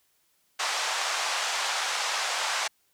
pink band-pass noise, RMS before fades -29 dBFS, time 0.59-2.68 s, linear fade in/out 10 ms, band 720 to 7600 Hz, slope 24 dB/octave, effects white hiss -69 dBFS RMS until 2.93 s

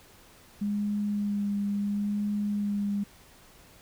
sine tone with vibrato, 204.5 Hz, G#3, 26 cents flat, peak -26 dBFS, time 0.61-3.04 s, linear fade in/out 10 ms, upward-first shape sine, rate 0.73 Hz, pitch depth 18 cents each way, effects pink hiss -55 dBFS RMS until 3.81 s

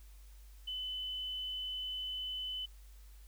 sine tone, 3017 Hz, F#7, 33 cents sharp, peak -37 dBFS, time 0.67-2.66 s, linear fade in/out 10 ms, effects added 50 Hz sine -52 dBFS peak until 3.27 s + white hiss -66 dBFS RMS until 3.27 s

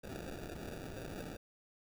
violet noise with sample-and-hold, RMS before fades -45 dBFS, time 0.03-1.37 s, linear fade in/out 10 ms, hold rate 1050 Hz, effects none

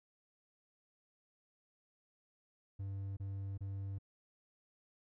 triangle tone bursts, 98 Hz, G2, in tune, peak -37 dBFS, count 3, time 2.79-3.986 s, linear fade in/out 10 ms, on 380 ms, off 28 ms, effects none

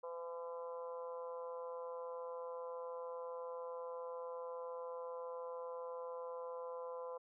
harmonic tone, 169.2 Hz, E3, 45 cents sharp, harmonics 3 / 4 / 5 / 6 / 7 / 8, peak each -44 / -58 / -57 / -50 / -60 / -64 dBFS, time 0.03-7.18 s, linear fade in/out 10 ms, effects none

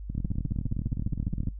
two click trains, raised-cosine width 5 ms, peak -21 / -17 dBFS, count 28 / 20, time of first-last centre 0.1-1.485 / 0.18-1.473 s, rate 19.5 / 14.7 Hz, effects noise-tail reverb RT60 0.1 s tail -17 dB re dry + added 50 Hz sine -36 dBFS peak until 1.59 s

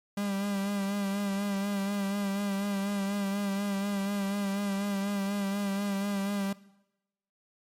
45% pulse tone with vibrato, 199.5 Hz, G3, 31 cents sharp, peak -29 dBFS, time 0.17-6.53 s, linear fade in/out 5 ms, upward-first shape sine, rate 4.1 Hz, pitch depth 37 cents each way, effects noise-tail reverb RT60 0.9 s tail -19 dB re dry + MP3 64 kbps

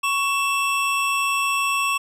square tone pair together, 1108.7 / 2663 Hz, C#6 / E7, 0 / +17 cents, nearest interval octave + minor third, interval 1517 cents, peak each -23 dBFS, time 0.03-1.98 s, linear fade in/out 10 ms, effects low-pass 12000 Hz 12 dB/octave + 9-bit

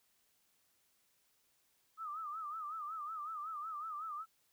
sine tone with vibrato, 1244.5 Hz, D#6, in tune, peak -40 dBFS, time 1.97-4.26 s, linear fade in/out 50 ms, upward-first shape sine, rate 5.4 Hz, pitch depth 110 cents each way, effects white hiss -75 dBFS RMS until 4.52 s

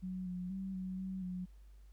sine tone with pitch steps, 184.9 / 180.4 / 191.4 / 186.2 / 188.8 / 181.8 Hz, F#3 / F#3 / G3 / F#3 / F#3 / F#3, -1 / -44 / -41 / +11 / +35 / -30 cents, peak -38 dBFS, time 0.02-1.46 s, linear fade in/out 20 ms, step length 240 ms, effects added 50 Hz sine -54 dBFS peak until 1.92 s + pink hiss -75 dBFS RMS until 1.92 s

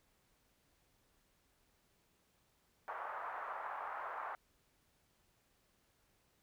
pink band-pass noise, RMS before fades -44 dBFS, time 2.88-4.35 s, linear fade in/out 0 ms, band 750 to 1400 Hz, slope 24 dB/octave, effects pink hiss -75 dBFS RMS until 6.42 s

